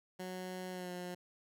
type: tone with pitch glide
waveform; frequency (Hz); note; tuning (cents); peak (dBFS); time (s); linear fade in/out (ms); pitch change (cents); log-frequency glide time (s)
15% pulse; 184.1 to 178.96; F#3 to F3; -8 to +43; -35; 0.19-1.15; 10; -49; 0.7-0.91
effects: none